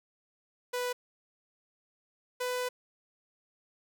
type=tone pair in turn; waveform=sawtooth; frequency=493.9 / 498.5 Hz; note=B4 / B4; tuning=0 / +16 cents; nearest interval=unison; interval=16 cents; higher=second; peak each=-27 dBFS; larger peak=neither; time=0.73-0.93 / 2.4-2.69 s; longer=second; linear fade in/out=10 ms; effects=none